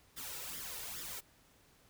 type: noise with flanger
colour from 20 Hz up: white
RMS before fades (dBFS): -44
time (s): 0.16-1.21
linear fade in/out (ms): 20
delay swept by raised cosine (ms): 0.56 to 2.26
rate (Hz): 2.4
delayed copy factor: +0.7
effects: pink hiss -66 dBFS RMS until 1.89 s